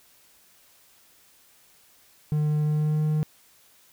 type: tone with pitch glide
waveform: triangle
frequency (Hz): 151 to 153.37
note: D3 to D#3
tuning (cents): +48 to -25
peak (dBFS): -19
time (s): 2.32-3.23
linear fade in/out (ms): 0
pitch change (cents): +27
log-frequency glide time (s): 2.64-3.02
effects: white hiss -58 dBFS RMS until 3.92 s